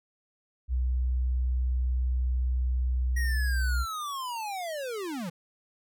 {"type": "tone", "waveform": "sine", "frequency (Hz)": 62.7, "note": "B1", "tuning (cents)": 27, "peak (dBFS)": -24, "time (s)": [0.68, 3.86], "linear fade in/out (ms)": 50}
{"type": "linear sweep", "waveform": "square", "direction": "down", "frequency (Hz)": [1909, 156.4], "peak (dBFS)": -33, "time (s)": [3.16, 5.3], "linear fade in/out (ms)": 10}
{"effects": []}